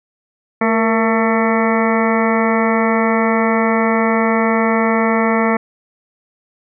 harmonic tone with a mistuned harmonic, 223.3 Hz, A3, 26 cents sharp, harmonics 1 / 2 / 3 / 4 / 5 / 6 / 8 / 9 / 10, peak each -16 / -19 / -21 / -22 / -23 / -24 / -25 / -26 / -26 dBFS, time 0.61-5.57 s, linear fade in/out 5 ms, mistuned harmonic 2, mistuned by +55 cents, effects none

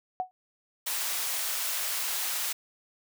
sine tone with exponential decay, 740 Hz, F#5, in tune, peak -23 dBFS, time 0.2-0.31 s, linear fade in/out 0 ms, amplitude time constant 22 ms
white high-pass noise, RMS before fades -31 dBFS, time 0.86-2.53 s, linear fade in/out 10 ms, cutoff 730 Hz, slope 12 dB/octave
effects none

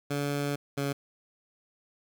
15% pulse tone pair in turn, 143.3 / 140.59 Hz, D3 / C#3, -42 / +25 cents, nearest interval unison, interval 33 cents, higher first, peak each -22 dBFS, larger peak neither, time 0.1-0.56 / 0.77-0.93 s, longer first, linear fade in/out 10 ms, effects 10-bit

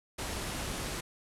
pink low-pass noise, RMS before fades -37 dBFS, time 0.18-1.01 s, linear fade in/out 10 ms, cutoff 12000 Hz, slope 48 dB/octave, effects none

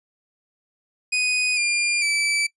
sawtooth tone with pitch steps, 2489 / 2400 / 2314 Hz, D#7 / D7 / D7, 0 / +37 / -26 cents, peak -16 dBFS, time 1.12-2.47 s, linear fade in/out 10 ms, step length 450 ms, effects noise-tail reverb RT60 0.1 s tail -20 dB re dry + resampled to 24000 Hz

